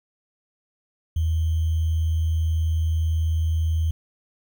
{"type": "tone with sample-and-hold", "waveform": "sine", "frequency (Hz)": 80.8, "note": "E2", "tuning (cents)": -34, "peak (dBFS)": -19, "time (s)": [1.16, 3.91], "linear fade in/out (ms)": 5, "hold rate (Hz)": 3150, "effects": []}